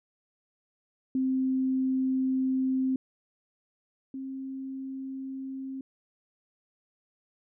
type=tone pair in turn; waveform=sine; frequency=261.6 / 266.5 Hz; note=C4 / C4; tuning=0 / +32 cents; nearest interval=unison; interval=32 cents; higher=second; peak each=-24 / -34 dBFS; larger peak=first; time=1.15-2.96 / 4.14-5.81 s; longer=first; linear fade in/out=2 ms; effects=none